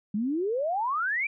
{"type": "exponential sweep", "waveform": "sine", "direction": "up", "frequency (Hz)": [197.8, 2400], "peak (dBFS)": -25, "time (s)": [0.14, 1.27], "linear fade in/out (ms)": 5, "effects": []}